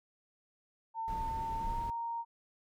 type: tone with pitch glide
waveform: sine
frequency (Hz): 901 to 929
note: A5 to A#5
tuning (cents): +41 to -6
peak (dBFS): -34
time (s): 0.94-2.25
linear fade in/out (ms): 50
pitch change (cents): +53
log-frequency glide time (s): 1.57-1.78
type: noise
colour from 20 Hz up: brown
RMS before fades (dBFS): -40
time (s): 1.08-1.9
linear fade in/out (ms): 0
effects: MP3 96 kbps